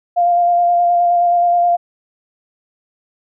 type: tone with vibrato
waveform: sine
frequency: 698.5 Hz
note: F5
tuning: in tune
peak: -10 dBFS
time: 0.16-1.77 s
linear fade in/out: 20 ms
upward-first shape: square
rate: 9.5 Hz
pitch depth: 13 cents each way
effects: none